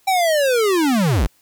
square linear sweep, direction down, 784 to 35 Hz, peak -15 dBFS, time 0.07-1.27 s, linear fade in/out 10 ms, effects white hiss -58 dBFS RMS until 1.41 s

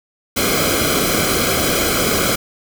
pink noise with comb filter, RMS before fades -17 dBFS, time 0.36-2.36 s, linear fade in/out 10 ms, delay 1.1 ms, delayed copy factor -0.8, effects none

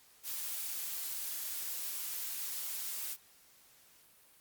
blue noise, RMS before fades -39 dBFS, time 0.23-3.17 s, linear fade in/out 50 ms, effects white hiss -63 dBFS RMS until 4.4 s + Opus 48 kbps

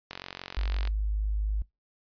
click train, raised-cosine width 0.2 ms, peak -19 dBFS, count 36, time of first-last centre 0.11-0.874 s, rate 45.8 Hz
sine tone, 51.91 Hz, G#1, in tune, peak -25 dBFS, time 0.57-1.62 s, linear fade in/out 0 ms
effects noise-tail reverb RT60 0.2 s tail -23 dB re dry + resampled to 11025 Hz

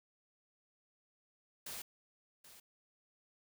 white noise with echo, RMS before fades -45 dBFS, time 1.66-1.82 s, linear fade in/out 5 ms, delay 780 ms, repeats 1, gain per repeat -13 dB, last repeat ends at 2.6 s, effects none

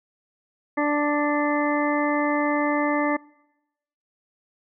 harmonic tone, 293.7 Hz, D4, in tune, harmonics 1 / 2 / 3 / 4 / 6 / 7, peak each -23 / -26 / -28 / -29 / -31 / -31 dBFS, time 0.77-3.17 s, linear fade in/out 10 ms, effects noise-tail reverb RT60 0.9 s tail -24 dB re dry

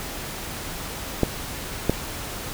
clicks, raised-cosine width 2 ms, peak -4 dBFS, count 2, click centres 1.233 / 1.896 s, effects pink hiss -33 dBFS RMS until 2.53 s

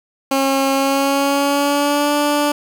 15% pulse tone with pitch glide, 271.3 to 292.5 Hz, C#4 to D4, -37 to -7 cents, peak -8 dBFS, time 0.31-2.52 s, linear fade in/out 5 ms, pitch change +130 cents, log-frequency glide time 0.73-2.14 s, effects 8-bit

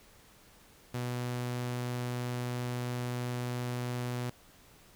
sawtooth tone, 123 Hz, B2, 7 cents flat, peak -29 dBFS, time 0.94-4.3 s, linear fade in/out 5 ms, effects pink hiss -59 dBFS RMS until 4.95 s

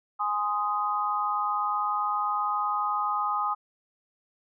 sine chord, Ab major, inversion none, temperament just, 830.6 / 1038.3 / 1245.9 Hz, Ab5 / C6 / Eb6, 0 / -14 / +2 cents, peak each -30 / -32 / -27 dBFS, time 0.19-3.55 s, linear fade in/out 20 ms, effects none

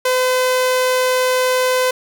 sawtooth tone, 509 Hz, C5, 48 cents flat, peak -10 dBFS, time 0.05-1.91 s, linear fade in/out 5 ms, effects none

